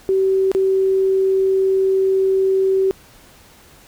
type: tone with dropouts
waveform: sine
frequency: 383.2 Hz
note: G4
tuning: 39 cents flat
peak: -13 dBFS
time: 0.09-2.91 s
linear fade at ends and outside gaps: 0 ms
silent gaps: 0.516-0.549 s
effects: pink hiss -47 dBFS RMS until 3.87 s